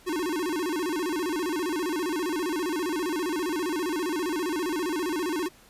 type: tone with vibrato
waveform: square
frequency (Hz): 332.8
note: E4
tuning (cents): +17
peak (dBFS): -27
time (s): 0.06-5.49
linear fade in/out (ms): 20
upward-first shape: square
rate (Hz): 15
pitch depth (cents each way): 160
effects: pink hiss -55 dBFS RMS until 5.69 s + resampled to 32000 Hz